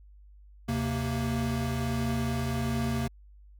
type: tone cluster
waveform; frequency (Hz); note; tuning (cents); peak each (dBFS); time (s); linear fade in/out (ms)
square; 76.8 / 131.5 / 231.8; D#2 / C3 / A#3; -22 / +9 / -10; -35 / -32 / -32; 0.68-3.08; 10
effects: added 50 Hz sine -50 dBFS peak until 3.59 s